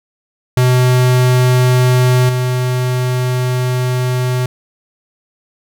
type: tone with level steps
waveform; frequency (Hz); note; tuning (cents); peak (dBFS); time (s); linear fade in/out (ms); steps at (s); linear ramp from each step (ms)
square; 126.1; B2; +36; -9 / -14; 0.57-4.46; 2; 2.29; 2
effects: none